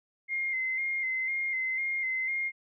sine tone with vibrato, 2093 Hz, C7, in tune, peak -28 dBFS, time 0.28-2.52 s, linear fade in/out 50 ms, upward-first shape square, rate 2 Hz, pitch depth 29 cents each way, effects none

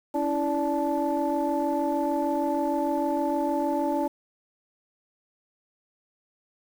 sine tone cluster, 280.5 / 327 / 581 / 872 Hz, C#4 / E4 / D5 / A5, +21 / -14 / -19 / -16 cents, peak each -28 dBFS, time 0.14-4.08 s, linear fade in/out 10 ms, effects tanh soft clip ceiling -16 dBFS + 8-bit

